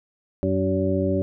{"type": "harmonic tone with a mistuned harmonic", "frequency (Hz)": 94.8, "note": "F#2", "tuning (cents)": 43, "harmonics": [1, 2, 3, 4, 6], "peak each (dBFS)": [-26, -26, -26, -26, -26], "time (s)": [0.43, 1.22], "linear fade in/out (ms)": 0, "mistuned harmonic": 1, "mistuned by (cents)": -36, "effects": []}